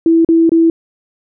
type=tone with dropouts; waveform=sine; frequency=329.6 Hz; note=E4; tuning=in tune; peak=-6 dBFS; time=0.06-0.7 s; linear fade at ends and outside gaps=2 ms; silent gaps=0.248-0.288 / 0.494-0.518 s; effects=none